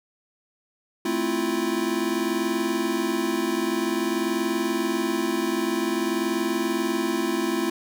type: chord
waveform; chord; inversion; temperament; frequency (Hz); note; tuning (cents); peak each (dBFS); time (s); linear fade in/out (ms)
square; F major seventh; first; equal with one note detuned; 220 / 261.6 / 328.7 / 349.2; A3 / C4 / E4 / F4; 0 / 0 / -5 / 0; -31 / -31 / -28 / -28; 1.05-7.7; 5
effects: 10-bit